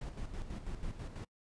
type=noise with tremolo; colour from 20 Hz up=brown; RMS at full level=-40 dBFS; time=0.01-1.25 s; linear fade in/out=5 ms; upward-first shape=square; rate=6.1 Hz; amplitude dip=55%; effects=noise-tail reverb RT60 0.1 s tail -26 dB re dry + resampled to 22050 Hz